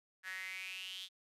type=tone with high-pass filter sweep; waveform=sawtooth; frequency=187.4 Hz; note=F#3; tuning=22 cents sharp; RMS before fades=-45 dBFS; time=0.23-1.09 s; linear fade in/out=50 ms; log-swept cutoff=1700 to 3500 Hz; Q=7.3; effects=resampled to 32000 Hz